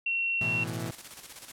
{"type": "tone", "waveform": "sine", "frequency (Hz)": 2727, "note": "F7", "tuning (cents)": -42, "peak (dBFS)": -26, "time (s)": [0.06, 0.64], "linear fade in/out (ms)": 5}
{"type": "chord", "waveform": "sawtooth", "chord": "A suspended second", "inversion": "none", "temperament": "equal with one note detuned", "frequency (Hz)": [109.49, 123.47, 164.81], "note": ["A2", "B2", "E3"], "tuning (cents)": [-8, 0, 0], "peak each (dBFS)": -33, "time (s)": [0.41, 0.91], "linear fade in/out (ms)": 5}
{"type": "noise with tremolo", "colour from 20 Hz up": "white", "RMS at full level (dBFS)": -43, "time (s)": [0.67, 1.52], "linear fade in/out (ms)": 5, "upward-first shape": "square", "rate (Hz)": 16, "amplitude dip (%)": 55}
{"effects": ["low-pass 12000 Hz 12 dB/octave"]}